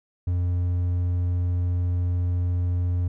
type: tone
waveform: triangle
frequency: 88.6 Hz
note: F2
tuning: 25 cents sharp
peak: -19 dBFS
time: 0.27-3.08 s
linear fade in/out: 5 ms
effects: none